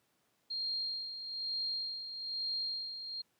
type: tone with tremolo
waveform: sine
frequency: 4215 Hz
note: C8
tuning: 12 cents sharp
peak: -33 dBFS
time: 0.5-3.22 s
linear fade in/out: 10 ms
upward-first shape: sine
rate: 1.1 Hz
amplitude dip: 60%
effects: pink hiss -75 dBFS RMS until 3.39 s + high-pass 150 Hz 12 dB/octave